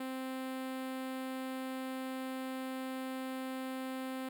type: tone with notch filter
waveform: sawtooth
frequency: 261.2 Hz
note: C4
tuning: 3 cents flat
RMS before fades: -40 dBFS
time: 0-4.29 s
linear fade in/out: 5 ms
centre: 5900 Hz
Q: 1.2
effects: none